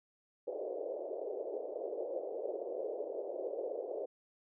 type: band-pass noise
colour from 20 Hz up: white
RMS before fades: -40 dBFS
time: 0.47-4.06 s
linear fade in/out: 10 ms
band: 380 to 600 Hz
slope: 48 dB/octave
effects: none

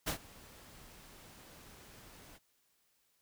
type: noise with ADSR envelope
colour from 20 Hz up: pink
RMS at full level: -33 dBFS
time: 0.06-2.39 s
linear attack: 19 ms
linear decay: 96 ms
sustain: -23 dB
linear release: 32 ms
effects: white hiss -75 dBFS RMS until 3.21 s

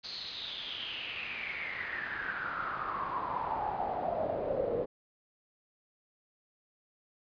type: noise with band-pass filter sweep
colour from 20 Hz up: brown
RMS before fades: -36 dBFS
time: 0.03-4.86 s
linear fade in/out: 20 ms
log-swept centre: 4500 to 480 Hz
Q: 8.1
effects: resampled to 11025 Hz

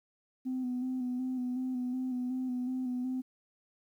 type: tone with vibrato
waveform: sine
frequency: 253.1 Hz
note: B3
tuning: 43 cents sharp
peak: -30 dBFS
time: 0.45-3.22 s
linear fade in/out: 20 ms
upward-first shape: square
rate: 2.7 Hz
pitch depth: 28 cents each way
effects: tanh soft clip ceiling -28 dBFS + 11-bit

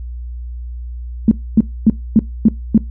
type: tone bursts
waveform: sine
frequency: 220 Hz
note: A3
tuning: in tune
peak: -4 dBFS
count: 6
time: 1.28-2.778 s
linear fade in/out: 2 ms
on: 33 ms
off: 260 ms
effects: noise-tail reverb RT60 0.2 s tail -21 dB re dry + added 60 Hz sine -24 dBFS peak until 2.9 s

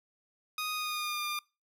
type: tone with pitch glide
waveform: 15% pulse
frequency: 1244 to 1201.6 Hz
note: D#6 to D6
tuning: -1 to +39 cents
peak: -26 dBFS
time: 0.58-1.39 s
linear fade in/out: 2 ms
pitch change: -60 cents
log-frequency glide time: 0.74-1.23 s
effects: noise-tail reverb RT60 0.3 s tail -25 dB re dry

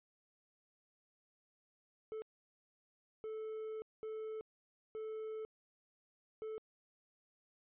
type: tone bursts at uneven times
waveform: triangle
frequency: 437 Hz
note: A4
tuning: 12 cents flat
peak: -39 dBFS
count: 5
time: 2.12-2.22 / 3.24-3.82 / 4.03-4.41 / 4.95-5.45 / 6.42-6.58 s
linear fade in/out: 0 ms
effects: resampled to 8000 Hz

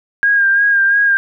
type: tone with vibrato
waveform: sine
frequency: 1615 Hz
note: G#6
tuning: 49 cents flat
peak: -9 dBFS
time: 0.23-1.17 s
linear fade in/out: 0 ms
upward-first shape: sine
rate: 2.9 Hz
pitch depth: 34 cents each way
effects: none

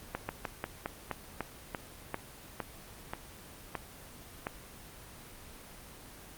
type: slowing click train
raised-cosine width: 0.5 ms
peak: -18 dBFS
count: 13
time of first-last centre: 0.15-4.469 s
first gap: 140 ms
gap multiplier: 1.16
effects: pink hiss -50 dBFS RMS until 6.37 s + Opus 24 kbps

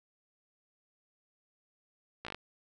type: slowing click train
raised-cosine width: 0.3 ms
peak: -24 dBFS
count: 6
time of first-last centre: 2.25-2.346 s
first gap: 16 ms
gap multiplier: 1.09
effects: none

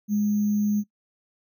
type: tone with sample-and-hold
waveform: sine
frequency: 207.7 Hz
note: G#3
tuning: in tune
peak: -20 dBFS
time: 0.08-0.84 s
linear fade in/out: 50 ms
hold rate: 6300 Hz
effects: noise-tail reverb RT60 0.1 s tail -20 dB re dry

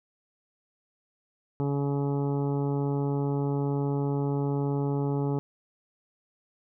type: harmonic tone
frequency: 141.1 Hz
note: C#3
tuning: 31 cents sharp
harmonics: 1 / 2 / 3 / 4 / 5 / 6 / 7 / 8 / 9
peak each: -27 / -31 / -32 / -43 / -46 / -39 / -50 / -50 / -51 dBFS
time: 1.6-5.39 s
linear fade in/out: 0 ms
effects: none

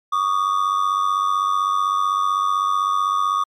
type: ring-modulated tone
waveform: triangle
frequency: 1175 Hz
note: D6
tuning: 1 cent sharp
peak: -12 dBFS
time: 0.12-3.44 s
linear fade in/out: 10 ms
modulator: 47.9 Hz
effects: MP3 64 kbps

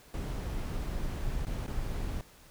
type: noise with dropouts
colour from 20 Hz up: brown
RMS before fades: -34 dBFS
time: 0.14-2.21 s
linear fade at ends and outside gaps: 1 ms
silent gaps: 1.451-1.468 / 1.665-1.678 s
effects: pink hiss -57 dBFS RMS until 2.5 s

